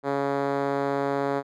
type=tone with band-pass filter; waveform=5% pulse; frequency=139.7 Hz; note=C#3; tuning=14 cents sharp; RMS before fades=-26 dBFS; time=0.03-1.43 s; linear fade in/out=50 ms; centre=420 Hz; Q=1; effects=none